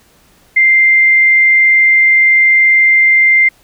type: tone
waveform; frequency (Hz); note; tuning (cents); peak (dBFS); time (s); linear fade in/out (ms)
sine; 2093; C7; 0; -5; 0.56-3.49; 10
effects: pink hiss -49 dBFS RMS until 3.63 s

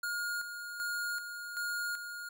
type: tone with tremolo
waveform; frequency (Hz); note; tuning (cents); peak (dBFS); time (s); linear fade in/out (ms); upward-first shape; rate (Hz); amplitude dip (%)
square; 1426; F6; +36; -34; 0.03-2.29; 5; square; 1.3; 55
effects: none

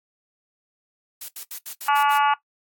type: noise bursts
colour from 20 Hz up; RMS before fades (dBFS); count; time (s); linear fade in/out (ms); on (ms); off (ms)
blue; -34; 7; 1.21-2.179; 5; 75; 74
type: harmonic tone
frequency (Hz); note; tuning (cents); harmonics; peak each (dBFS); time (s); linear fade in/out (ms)
286.9; D4; -40; 3 / 4 / 5 / 6 / 7 / 8 / 9 / 10; -19 / -21 / -24 / -33 / -37 / -36 / -34 / -33; 1.88-2.34; 5
effects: noise-tail reverb RT60 0.1 s tail -17 dB re dry + AAC 64 kbps

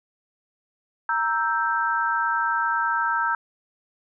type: chord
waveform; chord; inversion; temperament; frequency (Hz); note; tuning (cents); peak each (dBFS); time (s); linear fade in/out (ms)
sine; E diminished; second; equal; 932.3 / 1318.5 / 1568; Bb5 / E6 / G6; 0 / 0 / 0; -25; 1.09-3.35; 2
effects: none

